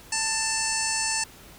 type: harmonic tone with a mistuned harmonic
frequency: 887 Hz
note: A5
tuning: 14 cents sharp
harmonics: 1 / 2 / 3 / 5 / 6 / 7 / 8 / 9 / 10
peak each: -33 / -33 / -33 / -33 / -33 / -33 / -33 / -33 / -33 dBFS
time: 0.12-1.24 s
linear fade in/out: 5 ms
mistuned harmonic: 8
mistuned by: +20 cents
effects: pink hiss -48 dBFS RMS until 1.58 s